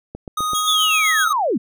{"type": "click train", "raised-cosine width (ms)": 2, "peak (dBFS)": -17, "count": 4, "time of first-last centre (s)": [0.15, 0.534], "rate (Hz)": 7.82}
{"type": "tone with pitch glide", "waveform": "square", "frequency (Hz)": [1245, 1267.5], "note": ["D#6", "D#6"], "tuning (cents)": [1, 32], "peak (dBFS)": -20, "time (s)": [0.37, 1.33], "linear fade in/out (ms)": 5, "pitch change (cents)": 31, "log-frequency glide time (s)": [0.48, 0.99]}
{"type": "tone with tremolo", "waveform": "20% pulse", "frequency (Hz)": 3300, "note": "G#7", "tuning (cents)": -12, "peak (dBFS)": -15, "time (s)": [0.54, 1.25], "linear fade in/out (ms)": 10, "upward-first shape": "sine", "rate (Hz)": 7.9, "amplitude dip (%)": 55}
{"type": "linear sweep", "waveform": "sine", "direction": "down", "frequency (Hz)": [3630, 177.8], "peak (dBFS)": -16, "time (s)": [0.67, 1.58], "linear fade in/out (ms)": 10}
{"effects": []}